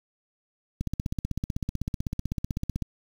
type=click train; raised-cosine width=5 ms; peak=-16 dBFS; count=33; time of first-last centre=0.81-2.823 s; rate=15.9 Hz; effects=7-bit

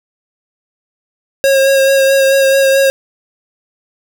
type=tone with vibrato; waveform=square; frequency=542 Hz; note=C#5; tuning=39 cents flat; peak=-8 dBFS; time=1.44-2.9 s; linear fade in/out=0 ms; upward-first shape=sine; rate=4.6 Hz; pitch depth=18 cents each way; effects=none

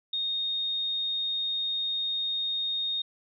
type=tone; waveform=sine; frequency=3700 Hz; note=A#7; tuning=14 cents flat; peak=-27 dBFS; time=0.13-3.02 s; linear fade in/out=5 ms; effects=none

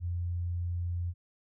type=tone; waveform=sine; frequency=87.2 Hz; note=F2; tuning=2 cents flat; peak=-30 dBFS; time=0-1.14 s; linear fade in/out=50 ms; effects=none

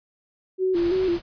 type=tone with vibrato; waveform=sine; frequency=358.7 Hz; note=F4; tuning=46 cents sharp; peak=-19 dBFS; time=0.58-1.19 s; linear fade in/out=50 ms; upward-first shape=square; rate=3 Hz; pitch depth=74 cents each way
type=noise; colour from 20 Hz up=pink; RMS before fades=-36 dBFS; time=0.73-1.22 s; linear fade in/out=50 ms
effects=resampled to 11025 Hz

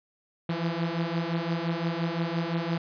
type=beating tone pair; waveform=sawtooth; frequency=164.81 / 170.61 Hz; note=E3 / F3; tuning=0 / -40 cents; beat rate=5.8 Hz; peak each=-26 / -26 dBFS; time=0.49-2.78 s; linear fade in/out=5 ms; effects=resampled to 11025 Hz + 10-bit

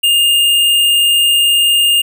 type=tone; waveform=square; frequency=2823 Hz; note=F7; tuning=18 cents sharp; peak=-9 dBFS; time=0.03-2.02 s; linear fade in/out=10 ms; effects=none

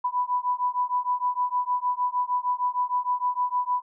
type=beating tone pair; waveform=sine; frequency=987.8 / 994.3 Hz; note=B5 / B5; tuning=0 / +11 cents; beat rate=6.5 Hz; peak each=-26 / -26 dBFS; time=0.04-3.82 s; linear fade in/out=10 ms; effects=none

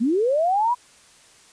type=linear sweep; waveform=sine; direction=up; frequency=210 to 1000 Hz; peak=-17 dBFS; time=0-0.75 s; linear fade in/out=20 ms; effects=white hiss -52 dBFS RMS until 1.52 s + resampled to 22050 Hz

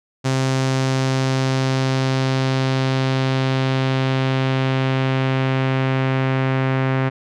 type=tone with low-pass filter sweep; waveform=sawtooth; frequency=132.2 Hz; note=C3; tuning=18 cents sharp; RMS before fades=-19 dBFS; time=0.24-7.1 s; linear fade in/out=20 ms; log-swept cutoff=6800 to 2100 Hz; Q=1.4; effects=none

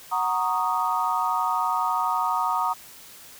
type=chord; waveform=sine; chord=D# minor seventh; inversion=first; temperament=equal with one note detuned; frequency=740 / 932.3 / 1108.7 / 1240.9 Hz; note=F#5 / A#5 / C#6 / D#6; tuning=0 / 0 / 0 / -5 cents; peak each=-29 / -25 / -31 / -26 dBFS; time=0.11-2.74 s; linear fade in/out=20 ms; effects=white hiss -46 dBFS RMS until 3.39 s

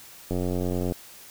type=click train; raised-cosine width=2 ms; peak=-15 dBFS; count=56; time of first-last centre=0.31-0.922 s; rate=89.9 Hz; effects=white hiss -47 dBFS RMS until 1.3 s

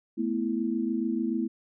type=chord; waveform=sine; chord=A suspended second; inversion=none; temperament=equal; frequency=220 / 246.9 / 329.6 Hz; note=A3 / B3 / E4; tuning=0 / 0 / 0 cents; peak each=-30 dBFS; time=0.17-1.48 s; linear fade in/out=20 ms; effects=none

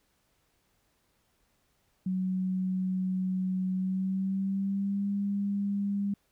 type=tone with pitch glide; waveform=sine; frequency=186.2 to 200.7 Hz; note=F#3 to G3; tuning=+11 to +41 cents; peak=-27 dBFS; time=2.06-6.14 s; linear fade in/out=5 ms; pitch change=+130 cents; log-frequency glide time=3.74-5.08 s; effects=pink hiss -72 dBFS RMS until 6.31 s

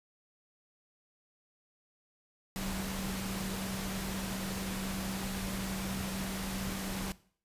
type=tone in noise; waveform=sine; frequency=191.5 Hz; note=G3; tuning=40 cents flat; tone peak=-38 dBFS; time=2.56-7.12 s; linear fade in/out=0 ms; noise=pink; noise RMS=-39 dBFS; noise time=2.56-7.12 s; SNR=-2 dB; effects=noise-tail reverb RT60 0.5 s tail -19 dB re dry + resampled to 32000 Hz

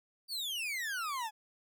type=exponential sweep; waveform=40% pulse; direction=down; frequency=4699 to 830.6 Hz; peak=-34 dBFS; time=0.28-1.31 s; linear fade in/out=50 ms; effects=none

